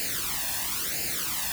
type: noise with flanger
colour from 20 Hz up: white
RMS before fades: -30 dBFS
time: 0-1.52 s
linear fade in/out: 0 ms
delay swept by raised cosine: 0.42 to 1.17 ms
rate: 0.98 Hz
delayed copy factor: +0.8
effects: none